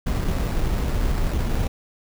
brown noise with sample-and-hold, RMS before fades -22 dBFS, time 0.06-1.68 s, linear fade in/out 10 ms, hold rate 3150 Hz, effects none

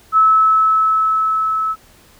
sine tone with level ramp, 1300 Hz, E6, 24 cents flat, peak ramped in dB -7 to -16 dBFS, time 0.12-1.76 s, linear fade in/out 50 ms, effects pink hiss -48 dBFS RMS until 2.19 s

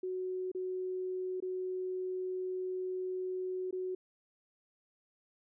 sine tone with dropouts, 370 Hz, F#4, in tune, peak -34 dBFS, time 0.03-3.95 s, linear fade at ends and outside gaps 5 ms, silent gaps 0.517-0.548 / 1.403-1.423 / 3.71-3.726 s, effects none

